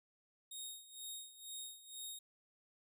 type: tone with tremolo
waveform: 15% pulse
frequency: 3729 Hz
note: A#7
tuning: in tune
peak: -37 dBFS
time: 0.51-2.19 s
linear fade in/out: 5 ms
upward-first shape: sine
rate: 2.1 Hz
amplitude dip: 80%
effects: none